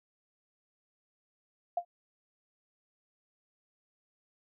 sine tone with exponential decay, 698.5 Hz, F5, in tune, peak -24 dBFS, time 1.77-1.85 s, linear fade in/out 5 ms, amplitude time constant 17 ms, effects none

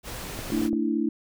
pink noise, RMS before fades -36 dBFS, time 0.03-0.7 s, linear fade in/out 50 ms
click train, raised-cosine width 2 ms, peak -21 dBFS, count 4, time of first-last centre 0.39-0.731 s, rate 8.81 Hz
sine chord, A suspended fourth, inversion none, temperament equal with one note detuned, 224.8 / 293.7 / 329.6 Hz, A3 / D4 / E4, +37 / 0 / 0 cents, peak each -27 dBFS, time 0.52-1.09 s, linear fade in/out 2 ms
effects none

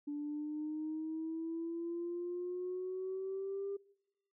sine exponential sweep, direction up, 290.3 to 400 Hz, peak -36 dBFS, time 0.07-3.77 s, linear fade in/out 10 ms, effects noise-tail reverb RT60 0.9 s tail -24 dB re dry + tanh soft clip ceiling -32 dBFS

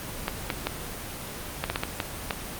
clicks, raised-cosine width 0.3 ms, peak -9 dBFS, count 9, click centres 0.281 / 0.502 / 0.67 / 1.64 / 1.7 / 1.759 / 1.835 / 2.002 / 2.308 s, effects pink hiss -36 dBFS RMS until 2.59 s + Opus 24 kbps

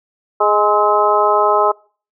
harmonic tone with a mistuned harmonic, 208.2 Hz, G#3, 5 cents sharp, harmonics 2 / 3 / 4 / 5 / 6, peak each -17 / -17 / -17 / -17 / -17 dBFS, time 0.4-1.72 s, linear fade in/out 10 ms, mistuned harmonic 6, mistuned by +48 cents, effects noise-tail reverb RT60 0.4 s tail -24 dB re dry

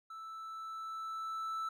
triangle tone with level ramp, 1318.5 Hz, E6, in tune, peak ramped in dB -43 to -33 dBFS, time 0.1-1.69 s, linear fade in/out 5 ms, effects none

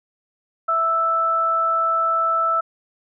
sine tone pair together, 659.3 / 1318.6 Hz, E5 / E6, 0 / 0 cents, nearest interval octave, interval 1200 cents, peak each -26 / -17 dBFS, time 0.68-2.61 s, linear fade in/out 10 ms, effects none

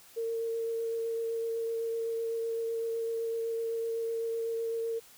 sine tone with vibrato, 456.9 Hz, A#4, 35 cents flat, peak -30 dBFS, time 0.16-5 s, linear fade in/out 20 ms, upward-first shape sine, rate 7.9 Hz, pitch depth 11 cents each way, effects white hiss -56 dBFS RMS until 5.17 s

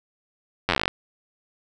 slowing click train, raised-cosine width 0.3 ms, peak -4 dBFS, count 13, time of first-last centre 0.69-0.88 s, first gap 10 ms, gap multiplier 1.08, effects none

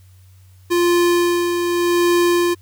square tone with tremolo, 348.4 Hz, F4, 4 cents flat, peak -13 dBFS, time 0.7-2.55 s, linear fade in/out 20 ms, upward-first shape sine, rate 0.85 Hz, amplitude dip 45%, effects added 93 Hz sine -44 dBFS peak until 2.61 s + white hiss -58 dBFS RMS until 2.61 s

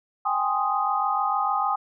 sine chord, Ab major seventh, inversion third, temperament equal, 784 / 830.6 / 1046.5 / 1244.5 Hz, G5 / Ab5 / C6 / Eb6, 0 / 0 / 0 / 0 cents, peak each -27 / -27 / -30 / -25 dBFS, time 0.25-1.76 s, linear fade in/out 10 ms, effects none

